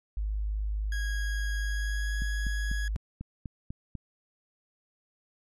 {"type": "tone", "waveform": "sine", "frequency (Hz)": 51.91, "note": "G#1", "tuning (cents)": 0, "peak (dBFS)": -28, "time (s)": [0.17, 2.96], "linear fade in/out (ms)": 0}
{"type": "tone with pitch glide", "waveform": "40% pulse", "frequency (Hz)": [1647, 1667.1], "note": ["G#6", "G#6"], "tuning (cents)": [-15, 6], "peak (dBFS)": -35, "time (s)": [0.92, 2.88], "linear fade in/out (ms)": 2, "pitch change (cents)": 21, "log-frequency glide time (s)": [1.54, 2.16]}
{"type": "click train", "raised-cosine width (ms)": 5, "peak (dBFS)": -25, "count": 8, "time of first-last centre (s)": [2.22, 3.953], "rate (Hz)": 4.04}
{"effects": ["low-pass 10000 Hz 12 dB/octave"]}